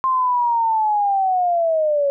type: linear sweep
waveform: sine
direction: down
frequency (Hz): 1057 to 554.4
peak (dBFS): -15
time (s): 0.04-2.1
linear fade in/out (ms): 0
effects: none